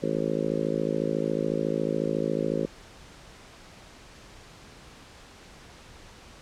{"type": "harmonic tone", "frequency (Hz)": 54, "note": "A1", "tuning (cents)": -32, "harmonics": [3, 4, 5, 6, 7, 8, 9, 10], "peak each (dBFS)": [-33, -33, -33, -33, -33, -33, -33, -33], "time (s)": [0.02, 2.66], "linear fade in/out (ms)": 10, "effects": ["pink hiss -49 dBFS RMS until 6.41 s", "low-pass 7000 Hz 12 dB/octave"]}